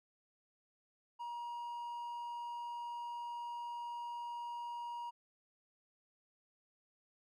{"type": "tone", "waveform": "triangle", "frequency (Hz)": 951, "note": "A#5", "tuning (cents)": 34, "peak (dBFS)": -39, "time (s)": [1.19, 5.11], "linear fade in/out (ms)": 20, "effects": []}